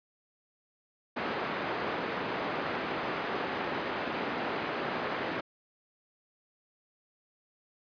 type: band-pass noise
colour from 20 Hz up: pink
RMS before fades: -34 dBFS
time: 1.16-5.41 s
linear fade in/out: 10 ms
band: 280 to 2100 Hz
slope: 12 dB/octave
effects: resampled to 11025 Hz